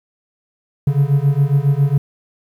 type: beating tone pair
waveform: triangle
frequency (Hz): 137.5 / 144.8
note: C#3 / D3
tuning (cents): -14 / -24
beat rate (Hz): 7.3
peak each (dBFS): -13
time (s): 0.87-1.98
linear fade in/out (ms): 5
effects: 8-bit